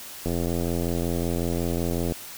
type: click train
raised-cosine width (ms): 2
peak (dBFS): -14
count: 160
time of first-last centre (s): 0.26-2.122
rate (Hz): 85.4
effects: white hiss -40 dBFS RMS until 2.37 s